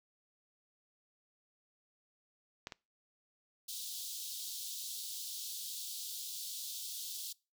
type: clicks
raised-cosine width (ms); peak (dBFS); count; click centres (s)
0.2; -24 / -27; 2; 2.671 / 2.722
type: high-pass noise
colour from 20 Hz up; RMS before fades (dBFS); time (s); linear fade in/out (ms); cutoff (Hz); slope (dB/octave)
pink; -43; 3.68-7.33; 10; 3400; 48
effects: noise-tail reverb RT60 0.3 s tail -24 dB re dry